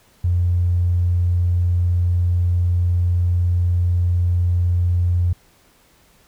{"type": "tone with tanh clipping", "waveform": "triangle", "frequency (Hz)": 88, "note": "F2", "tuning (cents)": 14, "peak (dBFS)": -14, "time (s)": [0.24, 5.33], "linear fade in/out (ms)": 5, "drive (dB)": 2, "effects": ["pink hiss -55 dBFS RMS until 6.27 s"]}